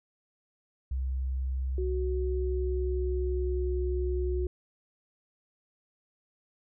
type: tone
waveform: sine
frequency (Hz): 65.1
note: C2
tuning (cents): -8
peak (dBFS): -28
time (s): 0.91-4.47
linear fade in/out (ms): 5
type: tone with pitch glide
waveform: sine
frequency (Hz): 370 to 363.2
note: F#4 to F#4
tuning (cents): 0 to -32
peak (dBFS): -31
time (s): 1.78-4.47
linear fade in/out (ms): 2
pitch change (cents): -32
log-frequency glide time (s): 2.39-3.83
effects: none